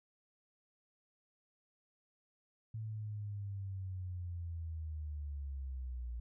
sine linear sweep, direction down, 111.2 to 58.27 Hz, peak -39 dBFS, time 2.74-6.2 s, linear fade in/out 5 ms, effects none

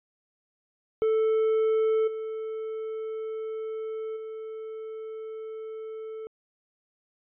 triangle tone with level steps, 440 Hz, A4, in tune, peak -19 / -29 / -33 dBFS, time 1.02-6.27 s, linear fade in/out 0 ms, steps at 2.07 / 4.16 s, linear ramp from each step 10 ms, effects resampled to 8000 Hz

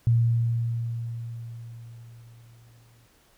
sine tone with exponential decay, 116.54 Hz, A#2, in tune, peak -16 dBFS, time 0.07-3.06 s, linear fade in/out 0 ms, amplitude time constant 650 ms, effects pink hiss -61 dBFS RMS until 3.37 s

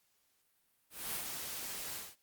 white noise with ADSR envelope, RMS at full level -37 dBFS, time 0.9-2.16 s, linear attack 230 ms, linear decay 120 ms, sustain -5 dB, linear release 210 ms, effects white hiss -75 dBFS RMS until 2.22 s + Opus 48 kbps

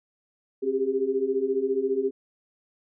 sine tone cluster, 266.6 / 389.5 / 404.1 Hz, C4 / G4 / G#4, +33 / -11 / -47 cents, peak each -32 / -27 / -25 dBFS, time 0.62-2.11 s, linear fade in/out 20 ms, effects none

